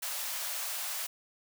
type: high-pass noise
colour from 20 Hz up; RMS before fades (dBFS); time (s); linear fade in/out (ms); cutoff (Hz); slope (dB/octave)
white; -36; 0.02-1.07; 10; 540; 96
effects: none